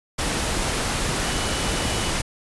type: tone in noise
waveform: sine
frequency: 2960 Hz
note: F#7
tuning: in tune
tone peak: -35 dBFS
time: 1.23-2.11 s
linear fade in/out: 10 ms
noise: pink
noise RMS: -24 dBFS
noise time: 0.18-2.22 s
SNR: -14 dB
effects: resampled to 24000 Hz